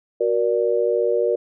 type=chord; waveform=sine; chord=Gb augmented; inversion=none; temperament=equal with one note detuned; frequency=370 / 472.7 / 587.3 Hz; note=Gb4 / Bb4 / D5; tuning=0 / +24 / 0 cents; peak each=-23 / -19 / -23 dBFS; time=0.2-1.36 s; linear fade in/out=10 ms; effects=none